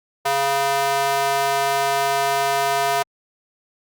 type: tone with high-pass filter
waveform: square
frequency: 138.59 Hz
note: C#3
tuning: in tune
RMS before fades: -20 dBFS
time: 0.25-3.03 s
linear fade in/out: 10 ms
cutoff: 710 Hz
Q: 1.9
effects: Opus 48 kbps